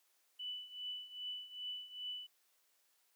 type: tone with tremolo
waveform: sine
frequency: 2981 Hz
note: F#7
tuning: 12 cents sharp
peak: -39 dBFS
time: 0.39-2.27 s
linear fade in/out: 10 ms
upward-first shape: triangle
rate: 2.5 Hz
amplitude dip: 85%
effects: white hiss -75 dBFS RMS until 3.15 s + high-pass 400 Hz 12 dB/octave